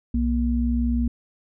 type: tone pair together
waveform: sine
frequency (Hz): 62.9 / 237.2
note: B1 / A#3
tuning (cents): +32 / +30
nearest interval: octave + major seventh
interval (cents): 2298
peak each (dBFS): -22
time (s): 0.14-1.08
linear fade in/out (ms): 5
effects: none